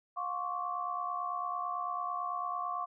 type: tone cluster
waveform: sine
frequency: 713 / 1073 / 1142 Hz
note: F5 / C6 / D6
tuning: +36 / +43 / -49 cents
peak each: -39 / -38 / -36 dBFS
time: 0.16-2.86 s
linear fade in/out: 20 ms
effects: none